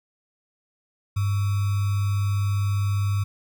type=tone with sample-and-hold; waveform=sine; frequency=100 Hz; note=G2; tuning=35 cents sharp; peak=-20 dBFS; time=1.16-3.24 s; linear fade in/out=10 ms; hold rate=1225 Hz; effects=none